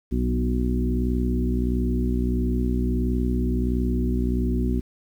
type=harmonic tone with a mistuned harmonic; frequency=61.5 Hz; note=B1; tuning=7 cents flat; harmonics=1 / 2 / 3 / 4 / 5 / 6; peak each=-23 / -31 / -30 / -26 / -34 / -32 dBFS; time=0.11-4.81 s; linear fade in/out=20 ms; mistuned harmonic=3; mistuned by=+18 cents; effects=9-bit